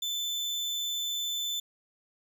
35% pulse tone, 3523 Hz, A7, 1 cent sharp, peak -28 dBFS, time 0.02-1.6 s, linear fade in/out 5 ms, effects none

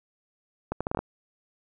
accelerating click train, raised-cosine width 1 ms, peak -14 dBFS, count 7, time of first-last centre 0.72-0.99 s, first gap 86 ms, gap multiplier 0.73, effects none

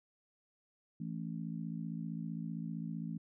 harmonic tone, 55.4 Hz, A1, 13 cents sharp, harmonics 3 / 4 / 5, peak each -40 / -42 / -47 dBFS, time 1-3.18 s, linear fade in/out 5 ms, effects none

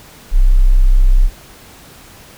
sine tone, 32.2 Hz, C1, 27 cents flat, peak -5 dBFS, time 0.31-1.3 s, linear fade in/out 50 ms, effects pink hiss -40 dBFS RMS until 2.37 s

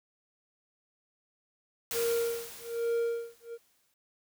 white noise with exponential decay, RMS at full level -34 dBFS, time 1.91-3.94 s, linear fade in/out 1 ms, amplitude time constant 440 ms
triangle tone with tremolo, 466.2 Hz, A#4, in tune, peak -24 dBFS, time 1.92-3.58 s, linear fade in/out 50 ms, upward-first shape sine, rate 1.2 Hz, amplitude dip 100%
effects none

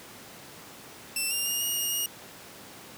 10% pulse tone with pitch steps, 2680 / 2794 / 2829 / 2868 / 2848 / 2865 Hz, E7 / F7 / F7 / F7 / F7 / F7, +28 / 0 / +22 / +45 / +33 / +44 cents, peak -19 dBFS, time 1.16-2.06 s, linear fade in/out 2 ms, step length 150 ms, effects pink hiss -46 dBFS RMS until 2.97 s + high-pass 150 Hz 12 dB/octave

